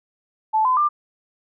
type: tone with pitch steps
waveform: sine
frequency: 872 / 1019.2 / 1191.2 Hz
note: A5 / C6 / D6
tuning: -16 / -46 / +24 cents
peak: -15 dBFS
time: 0.53-0.89 s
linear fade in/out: 20 ms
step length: 120 ms
effects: none